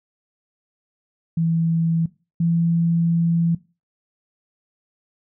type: tone pair in turn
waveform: sine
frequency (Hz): 164.9 / 167.88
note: E3 / E3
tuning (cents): +1 / +32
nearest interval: unison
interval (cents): 31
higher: second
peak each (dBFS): -17 / -16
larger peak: second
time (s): 1.37-2.06 / 2.4-3.55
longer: second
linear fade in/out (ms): 5
effects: noise-tail reverb RT60 0.3 s tail -19 dB re dry